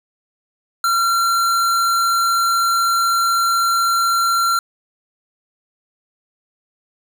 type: tone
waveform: square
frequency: 1368 Hz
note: F6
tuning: 36 cents flat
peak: -15 dBFS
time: 0.84-4.59 s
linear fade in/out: 2 ms
effects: none